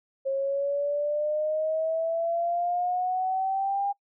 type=exponential sweep; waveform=sine; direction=up; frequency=538 to 807 Hz; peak=-24 dBFS; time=0.25-3.93 s; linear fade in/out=20 ms; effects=noise-tail reverb RT60 0.1 s tail -25 dB re dry